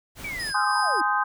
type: noise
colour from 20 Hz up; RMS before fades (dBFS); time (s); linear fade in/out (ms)
pink; -39; 0.15-0.54; 50
type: linear sweep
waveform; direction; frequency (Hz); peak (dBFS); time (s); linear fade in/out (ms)
sine; down; 2349 to 282.8; -30; 0.24-1.02; 5
type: tone with tremolo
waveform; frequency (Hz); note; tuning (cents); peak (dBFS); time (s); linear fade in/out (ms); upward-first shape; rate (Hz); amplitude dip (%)
35% pulse; 5020; D#8; +15; -28; 0.39-1.01; 10; sine; 3.1; 40
type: chord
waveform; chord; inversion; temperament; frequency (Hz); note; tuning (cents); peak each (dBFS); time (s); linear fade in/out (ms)
sine; Ab major seventh; none; just; 830.6 / 1038.3 / 1245.9 / 1557.4; Ab5 / C6 / Eb6 / G6; 0 / -14 / +2 / -12; -26; 0.54-1.24; 10
effects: none